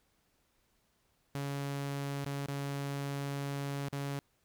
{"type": "tone with dropouts", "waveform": "sawtooth", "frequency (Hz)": 140.4, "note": "C#3", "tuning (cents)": 22, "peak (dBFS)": -31, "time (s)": [1.35, 4.19], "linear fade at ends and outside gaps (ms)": 0, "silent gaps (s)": [[2.244, 2.261], [2.462, 2.485], [3.886, 3.927]], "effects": ["pink hiss -74 dBFS RMS until 4.44 s"]}